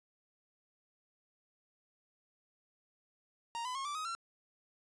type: tone with pitch steps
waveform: 45% pulse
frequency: 932.3 / 1005 / 1083.4 / 1167.9 / 1258.9 / 1357.1 Hz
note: A#5 / B5 / C#6 / D6 / D#6 / E6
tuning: 0 / +30 / -40 / -10 / +20 / +50 cents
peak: -37 dBFS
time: 3.55-4.15 s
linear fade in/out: 0 ms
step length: 100 ms
effects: resampled to 22050 Hz